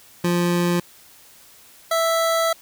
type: tone pair in turn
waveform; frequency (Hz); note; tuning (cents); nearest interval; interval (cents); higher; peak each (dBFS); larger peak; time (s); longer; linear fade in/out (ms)
25% pulse; 174.61 / 659.2; F3 / E5; 0 / 0; octave + major seventh; 2300; second; -14; neither; 0.24-0.8 / 1.91-2.53; second; 5
effects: white hiss -49 dBFS RMS until 2.61 s